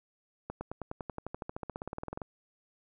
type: accelerating click train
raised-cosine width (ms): 1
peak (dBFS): -23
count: 25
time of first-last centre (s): 0.5-2.218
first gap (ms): 110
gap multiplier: 0.96
effects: none